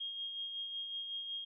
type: tone with tremolo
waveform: sine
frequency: 3246 Hz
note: G#7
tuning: 40 cents flat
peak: -37 dBFS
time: 0-1.45 s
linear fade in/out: 10 ms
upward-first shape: sine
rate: 5.4 Hz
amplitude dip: 40%
effects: none